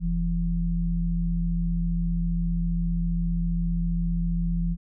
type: tone pair together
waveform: sine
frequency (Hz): 42.5 / 170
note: F1 / F3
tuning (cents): -46 / -46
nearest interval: 2 octaves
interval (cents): 2400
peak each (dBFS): -25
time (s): 0-4.77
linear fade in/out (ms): 50
effects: none